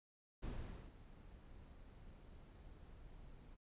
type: noise with ADSR envelope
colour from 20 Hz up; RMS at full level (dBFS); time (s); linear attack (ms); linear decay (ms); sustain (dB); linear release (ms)
brown; -44; 0.42-3.57; 17; 480; -14; 38
effects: resampled to 8000 Hz